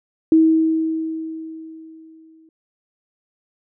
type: tone with exponential decay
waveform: sine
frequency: 320.7 Hz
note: E4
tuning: 48 cents flat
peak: -8 dBFS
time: 0.32-2.49 s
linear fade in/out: 2 ms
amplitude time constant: 470 ms
effects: none